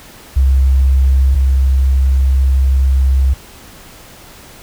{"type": "tone pair in turn", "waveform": "sine", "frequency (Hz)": [66.5, 66.5], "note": ["C2", "C2"], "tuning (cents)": [29, 29], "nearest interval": "unison", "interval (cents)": 0, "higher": "neither", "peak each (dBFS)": [-7, -8], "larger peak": "first", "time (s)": [[0.36, 1.35], [1.35, 3.34]], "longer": "second", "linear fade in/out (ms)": 10, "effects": ["pink hiss -38 dBFS RMS until 4.62 s"]}